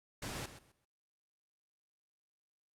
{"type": "noise with echo", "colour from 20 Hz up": "pink", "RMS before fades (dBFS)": -42, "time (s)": [0.22, 0.46], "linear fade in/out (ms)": 5, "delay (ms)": 130, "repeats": 3, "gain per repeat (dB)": -12, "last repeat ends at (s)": 0.85, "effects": ["low-pass 11000 Hz 12 dB/octave", "Opus 48 kbps"]}